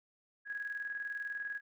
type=tone with tremolo; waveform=sine; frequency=1659 Hz; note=G#6; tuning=2 cents flat; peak=-35 dBFS; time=0.45-1.61 s; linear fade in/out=50 ms; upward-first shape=square; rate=20 Hz; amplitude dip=50%; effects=none

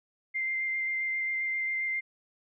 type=tone with vibrato; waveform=sine; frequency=2093 Hz; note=C7; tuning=in tune; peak=-28 dBFS; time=0.34-2.01 s; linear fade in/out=20 ms; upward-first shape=square; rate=7.5 Hz; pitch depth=9 cents each way; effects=none

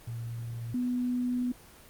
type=tone pair in turn; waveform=sine; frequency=116.7 / 247.3 Hz; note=A#2 / B3; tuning=+2 / +3 cents; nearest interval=octave + minor second; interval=1301 cents; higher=second; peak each=-34 / -27 dBFS; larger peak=second; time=0.07-0.74 / 0.74-1.52 s; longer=second; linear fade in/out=5 ms; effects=pink hiss -53 dBFS RMS until 1.89 s + Opus 24 kbps

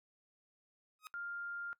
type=tone with exponential growth; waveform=sawtooth; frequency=1259 Hz; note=D#6; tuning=20 cents sharp; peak=-39 dBFS; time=0.99-1.07 s; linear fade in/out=0 ms; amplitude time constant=16 ms
type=tone; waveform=sine; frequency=1400 Hz; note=F6; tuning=4 cents sharp; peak=-40 dBFS; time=1.14-1.73 s; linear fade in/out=0 ms
effects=noise-tail reverb RT60 0.1 s tail -19 dB re dry

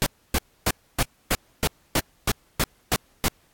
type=noise bursts; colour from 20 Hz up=pink; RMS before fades=-21 dBFS; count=11; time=0.02-3.282 s; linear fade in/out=0 ms; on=42 ms; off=280 ms; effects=pink hiss -62 dBFS RMS until 3.53 s + AAC 64 kbps

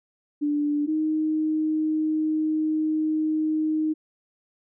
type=tone pair in turn; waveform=sine; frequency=293.7 / 311.2 Hz; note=D4 / D#4; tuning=0 / 0 cents; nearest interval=minor second; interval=100 cents; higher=second; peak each=-21 dBFS; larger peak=neither; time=0.41-0.87 / 0.87-3.94 s; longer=second; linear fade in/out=20 ms; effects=none

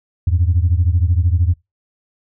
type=beating tone pair; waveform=sine; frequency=82.41 / 95.41 Hz; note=E2 / G2; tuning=0 / -46 cents; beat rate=13 Hz; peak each=-13 / -15 dBFS; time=0.27-1.54 s; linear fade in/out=5 ms; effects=noise-tail reverb RT60 0.2 s tail -23 dB re dry + tanh soft clip ceiling -6 dBFS

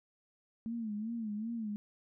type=tone with vibrato; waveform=sine; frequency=220.5 Hz; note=A3; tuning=4 cents sharp; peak=-35 dBFS; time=0.66-1.76 s; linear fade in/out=0 ms; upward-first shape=sine; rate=2.6 Hz; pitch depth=110 cents each way; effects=none

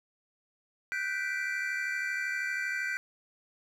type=chord; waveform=triangle; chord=G major seventh; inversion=third; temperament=equal with one note detuned; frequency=1480 / 1552.7 / 1975.5 / 2349 Hz; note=F#6 / G6 / B6 / D7; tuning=0 / -17 / 0 / 0 cents; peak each=-36 / -33 / -34 / -36 dBFS; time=0.92-2.97 s; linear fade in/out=0 ms; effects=none

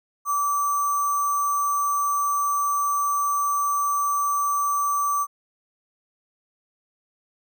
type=tone with sample-and-hold; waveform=sine; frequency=1155 Hz; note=D6; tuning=29 cents flat; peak=-20 dBFS; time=0.25-5.27 s; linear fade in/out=50 ms; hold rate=7350 Hz; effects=none

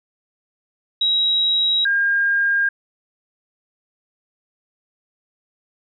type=tone pair in turn; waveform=sine; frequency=3843 / 1612 Hz; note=B7 / G6; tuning=-48 / +48 cents; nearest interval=octave + minor third; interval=1504 cents; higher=first; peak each=-15 dBFS; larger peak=neither; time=1.01-1.85 / 1.85-2.69 s; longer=neither; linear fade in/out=5 ms; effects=none

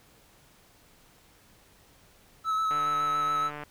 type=tone with vibrato; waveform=triangle; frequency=1299 Hz; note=E6; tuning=26 cents flat; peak=-23 dBFS; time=2.44-3.51 s; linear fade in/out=50 ms; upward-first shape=square; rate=7.1 Hz; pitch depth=15 cents each way
type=click train; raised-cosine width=0.5 ms; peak=-24 dBFS; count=138; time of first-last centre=2.71-3.636 s; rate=148 Hz
effects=pink hiss -59 dBFS RMS until 3.7 s

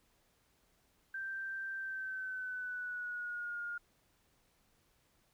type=tone with pitch glide; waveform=sine; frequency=1568 to 1421.3 Hz; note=G6 to F6; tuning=0 to +30 cents; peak=-38 dBFS; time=1.14-3.78 s; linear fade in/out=5 ms; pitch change=-170 cents; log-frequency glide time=1.76-3.6 s; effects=pink hiss -73 dBFS RMS until 5.33 s

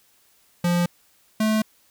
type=tone pair in turn; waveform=square; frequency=174.61 / 217 Hz; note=F3 / A3; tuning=0 / -24 cents; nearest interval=major third; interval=376 cents; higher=second; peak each=-19 dBFS; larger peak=neither; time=0.64-0.86 / 1.4-1.62 s; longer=neither; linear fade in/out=5 ms; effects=white hiss -60 dBFS RMS until 1.9 s

